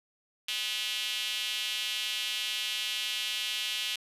square tone with high-pass filter, 114.5 Hz, A#2, 31 cents flat, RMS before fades -33 dBFS, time 0.48-3.96 s, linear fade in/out 5 ms, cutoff 3000 Hz, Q 3.6, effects resampled to 32000 Hz

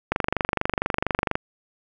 click train, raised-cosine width 0.5 ms, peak -6 dBFS, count 31, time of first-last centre 0.12-1.355 s, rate 24.3 Hz, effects none

